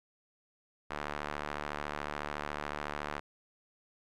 sawtooth tone with band-pass filter, 73.9 Hz, D2, 11 cents sharp, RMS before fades -39 dBFS, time 0.9-3.2 s, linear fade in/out 10 ms, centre 1300 Hz, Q 1, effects none

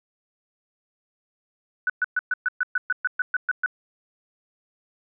sine tone bursts, 1490 Hz, F#6, 12 cents sharp, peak -19 dBFS, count 13, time 1.87-3.661 s, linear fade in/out 2 ms, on 27 ms, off 120 ms, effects none

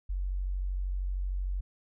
sine tone, 46.5 Hz, F#1, 9 cents sharp, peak -29 dBFS, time 0.09-1.61 s, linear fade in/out 10 ms, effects none

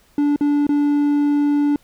triangle tone with dropouts, 290.4 Hz, D4, 19 cents flat, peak -12 dBFS, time 0.18-1.76 s, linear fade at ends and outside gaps 2 ms, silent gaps 0.361-0.409 / 0.668-0.691 s, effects pink hiss -56 dBFS RMS until 1.83 s

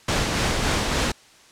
pink noise with tremolo, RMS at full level -21 dBFS, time 0.08-1.12 s, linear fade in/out 5 ms, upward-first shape sine, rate 3.5 Hz, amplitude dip 30%, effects white hiss -51 dBFS RMS until 1.51 s + low-pass 7000 Hz 12 dB/octave

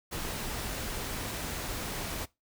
pink noise, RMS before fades -36 dBFS, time 0.11-2.26 s, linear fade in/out 20 ms, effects noise-tail reverb RT60 0.2 s tail -20 dB re dry

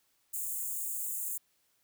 white high-pass noise, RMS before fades -36 dBFS, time 0.33-1.38 s, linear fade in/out 10 ms, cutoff 6800 Hz, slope 96 dB/octave, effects white hiss -73 dBFS RMS until 1.83 s

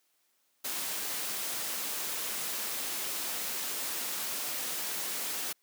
white noise, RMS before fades -35 dBFS, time 0.64-5.53 s, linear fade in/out 10 ms, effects white hiss -73 dBFS RMS until 5.62 s + high-pass 200 Hz 12 dB/octave

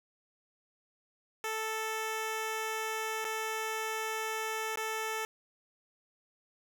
10% pulse tone with dropouts, 440 Hz, A4, in tune, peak -25 dBFS, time 1.44-5.25 s, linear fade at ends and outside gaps 1 ms, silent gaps 3.245-3.25 / 4.758-4.773 s, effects none

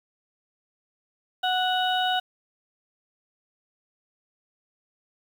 harmonic tone with a mistuned harmonic, 738 Hz, F#5, 5 cents flat, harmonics 1 / 2 / 4 / 5, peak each -24 / -29 / -29 / -31 dBFS, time 1.43-2.2 s, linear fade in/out 10 ms, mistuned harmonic 5, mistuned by +29 cents, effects 8-bit

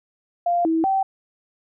sine tone with pitch steps, 696 / 324.5 / 773 Hz, F5 / E4 / G5, -6 / -27 / -24 cents, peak -17 dBFS, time 0.46-1.03 s, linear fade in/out 5 ms, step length 190 ms, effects none

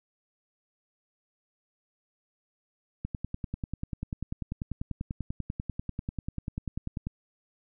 click train, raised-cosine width 5 ms, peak -20 dBFS, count 42, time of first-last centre 3.05-7.07 s, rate 10.2 Hz, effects none

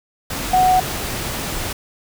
sine tone in noise, 740 Hz, F#5, in tune, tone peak -11 dBFS, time 0.53-0.8 s, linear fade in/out 5 ms, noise pink, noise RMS -25 dBFS, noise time 0.3-1.73 s, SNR +11 dB, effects none

